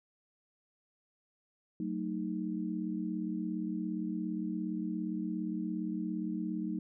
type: chord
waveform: sine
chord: D# diminished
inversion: first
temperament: just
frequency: 186.68 / 224 / 311.1 Hz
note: F#3 / A3 / D#4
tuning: +16 / +31 / 0 cents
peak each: -37 / -38 / -37 dBFS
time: 1.8-6.79 s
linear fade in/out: 2 ms
effects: none